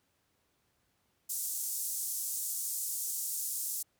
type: band-pass noise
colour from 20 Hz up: pink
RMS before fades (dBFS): -36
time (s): 1.29-3.83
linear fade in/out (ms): 10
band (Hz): 7000 to 16000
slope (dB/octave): 24
effects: pink hiss -75 dBFS RMS until 3.99 s + high-pass 60 Hz 12 dB/octave